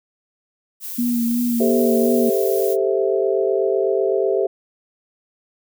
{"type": "noise", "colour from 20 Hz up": "violet", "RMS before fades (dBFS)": -30, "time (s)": [0.8, 2.77], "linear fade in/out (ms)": 50}
{"type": "tone with vibrato", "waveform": "sine", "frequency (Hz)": 237.7, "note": "A#3", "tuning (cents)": 34, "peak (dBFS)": -17, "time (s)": [0.98, 2.3], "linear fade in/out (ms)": 10, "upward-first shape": "sine", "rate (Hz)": 2.8, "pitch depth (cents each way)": 32}
{"type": "chord", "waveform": "sine", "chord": "A minor seventh", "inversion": "third", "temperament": "equal", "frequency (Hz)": [392, 440, 523.3, 659.3], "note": ["G4", "A4", "C5", "E5"], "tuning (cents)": [0, 0, 0, 0], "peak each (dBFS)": [-19, -22, -23, -24], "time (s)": [1.6, 4.47], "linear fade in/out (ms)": 5}
{"effects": []}